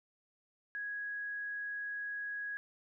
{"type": "tone", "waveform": "sine", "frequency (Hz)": 1661.2, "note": "G#6", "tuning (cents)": 0, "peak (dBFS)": -37, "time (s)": [0.75, 2.57], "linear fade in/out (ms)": 0, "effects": []}